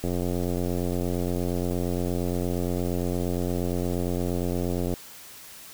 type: click train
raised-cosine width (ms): 2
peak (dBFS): -15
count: 435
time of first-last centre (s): 0.04-4.938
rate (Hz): 88.6
effects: white hiss -45 dBFS RMS until 5.73 s